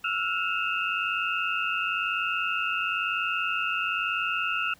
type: tone cluster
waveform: sine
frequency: 1329 / 1430 / 2591 / 2773 Hz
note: E6 / F6 / E7 / F7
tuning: +14 / +41 / -30 / -13 cents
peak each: -31 dBFS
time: 0.04-4.74 s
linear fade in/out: 5 ms
effects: pink hiss -58 dBFS RMS until 4.79 s